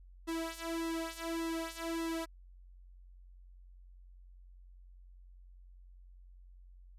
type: tone with flanger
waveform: sawtooth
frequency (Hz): 329.6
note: E4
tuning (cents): 0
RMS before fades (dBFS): -38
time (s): 0.27-2.26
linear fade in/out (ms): 20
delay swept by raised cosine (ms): 1.3 to 3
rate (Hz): 1.7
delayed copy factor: -1
effects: added 45 Hz sine -53 dBFS peak until 6.98 s + resampled to 32000 Hz